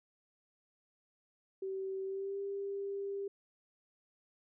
sine tone with pitch glide, 384 to 397.3 Hz, G4 to G4, -36 to +23 cents, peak -36 dBFS, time 1.62-3.28 s, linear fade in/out 5 ms, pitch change +59 cents, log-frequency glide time 2.04-2.39 s, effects none

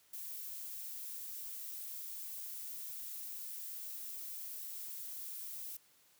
violet noise, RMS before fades -45 dBFS, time 0.13-5.77 s, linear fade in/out 5 ms, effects white hiss -68 dBFS RMS until 6.19 s + high-pass 60 Hz 12 dB/octave

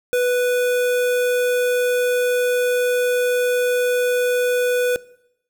square tone with notch filter, 493.9 Hz, B4, in tune, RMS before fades -18 dBFS, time 0.13-4.96 s, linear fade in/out 0 ms, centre 4800 Hz, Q 1.6, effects noise-tail reverb RT60 0.8 s tail -21 dB re dry

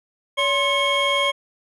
triangle tone cluster, 566 / 1056 / 2201 / 3230 Hz, C#5 / C6 / C#7 / G#7, +36 / +16 / -13 / -49 cents, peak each -21 dBFS, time 0.37-1.32 s, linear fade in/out 20 ms, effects tanh soft clip ceiling -8 dBFS

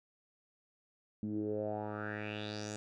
10% pulse tone with low-pass filter sweep, 105.5 Hz, G#2, 28 cents sharp, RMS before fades -39 dBFS, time 1.23-2.76 s, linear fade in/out 0 ms, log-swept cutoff 230 to 7500 Hz, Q 4.8, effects none

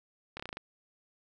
slowing click train, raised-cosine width 0.3 ms, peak -23 dBFS, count 7, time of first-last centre 0.37-0.571 s, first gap 26 ms, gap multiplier 1.1, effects none

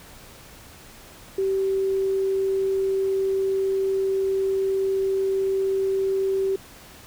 sine tone, 386.2 Hz, G4, 26 cents flat, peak -20 dBFS, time 1.38-6.56 s, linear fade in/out 5 ms, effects pink hiss -46 dBFS RMS until 7.06 s

